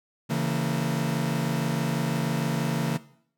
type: chord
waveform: 40% pulse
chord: A# diminished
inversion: first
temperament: equal with one note detuned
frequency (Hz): 138.59 / 164.81 / 229.6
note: C#3 / E3 / A#3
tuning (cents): 0 / 0 / -26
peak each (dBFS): -28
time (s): 0.29-2.98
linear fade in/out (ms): 20
effects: noise-tail reverb RT60 0.6 s tail -17 dB re dry